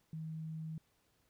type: tone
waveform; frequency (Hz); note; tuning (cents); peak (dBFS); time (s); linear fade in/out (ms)
sine; 158.9; D#3; +37; -40; 0.13-0.78; 2
effects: pink hiss -75 dBFS RMS until 1.29 s